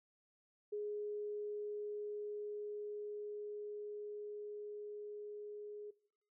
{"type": "tone with level ramp", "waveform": "sine", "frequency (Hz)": 416.8, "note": "G#4", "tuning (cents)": 6, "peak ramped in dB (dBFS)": [-38, -45], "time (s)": [0.72, 5.91], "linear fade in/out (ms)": 10, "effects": ["noise-tail reverb RT60 0.7 s tail -21 dB re dry"]}